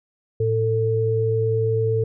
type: tone pair together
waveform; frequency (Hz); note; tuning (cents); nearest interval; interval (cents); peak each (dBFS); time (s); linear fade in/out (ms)
sine; 111.4 / 445.6; A2 / A4; +22 / +22; 2 octaves; 2400; -21 / -20; 0.4-2.04; 5
effects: none